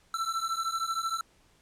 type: beating tone pair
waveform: square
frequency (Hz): 1330 / 1343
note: E6 / E6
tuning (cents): +15 / +32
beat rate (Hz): 13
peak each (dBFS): -33 / -33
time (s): 0.14-1.21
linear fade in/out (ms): 2
effects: pink hiss -64 dBFS RMS until 1.61 s + low-pass 10000 Hz 12 dB/octave